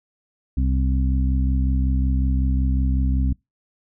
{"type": "harmonic tone", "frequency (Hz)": 65.41, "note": "C2", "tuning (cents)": 0, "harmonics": [1, 2, 3, 4], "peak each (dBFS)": [-18, -27, -30, -28], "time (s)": [0.57, 3.33], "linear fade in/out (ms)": 5, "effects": ["noise-tail reverb RT60 0.2 s tail -26 dB re dry"]}